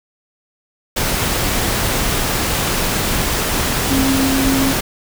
sine tone in noise, 268.2 Hz, C4, 43 cents sharp, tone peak -15 dBFS, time 3.9-4.72 s, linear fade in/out 10 ms, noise pink, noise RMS -18 dBFS, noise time 0.96-4.81 s, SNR 0 dB, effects none

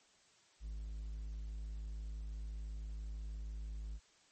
triangle tone, 53 Hz, G#1, 36 cents sharp, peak -39 dBFS, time 0.6-4 s, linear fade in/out 50 ms, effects white hiss -68 dBFS RMS until 4.31 s + MP3 32 kbps

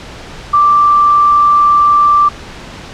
sine tone, 1174.7 Hz, D6, in tune, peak -5 dBFS, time 0.53-2.29 s, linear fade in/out 10 ms, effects pink hiss -30 dBFS RMS until 2.93 s + low-pass 5000 Hz 12 dB/octave

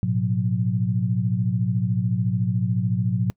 sine tone cluster, 109.1 / 122.9 / 181 Hz, A2 / B2 / F#3, -14 / -8 / -38 cents, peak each -24 dBFS, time 0.03-3.3 s, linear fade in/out 0 ms, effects noise-tail reverb RT60 0.1 s tail -25 dB re dry

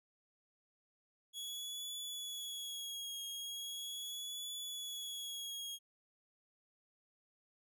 sawtooth tone with vibrato, 3350 Hz, G#7, 14 cents sharp, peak -39 dBFS, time 1.33-5.79 s, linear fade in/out 50 ms, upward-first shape triangle, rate 0.39 Hz, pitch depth 45 cents each way, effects none

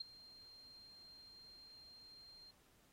sine tone with ADSR envelope, 4186 Hz, C8, in tune, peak -38 dBFS, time 0-2.51 s, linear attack 9 ms, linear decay 13 ms, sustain -19 dB, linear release 5 ms, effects pink hiss -72 dBFS RMS until 2.92 s + AAC 48 kbps

